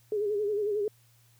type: tone with vibrato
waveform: sine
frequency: 415.3 Hz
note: G#4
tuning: in tune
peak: -26 dBFS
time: 0.12-0.88 s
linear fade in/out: 2 ms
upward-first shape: sine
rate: 11 Hz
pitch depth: 66 cents each way
effects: added 117 Hz sine -61 dBFS peak until 1.39 s + white hiss -65 dBFS RMS until 1.39 s